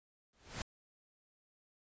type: noise with exponential growth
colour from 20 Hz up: pink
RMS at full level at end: -37 dBFS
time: 0.33-0.62 s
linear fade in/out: 2 ms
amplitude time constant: 62 ms
effects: resampled to 16000 Hz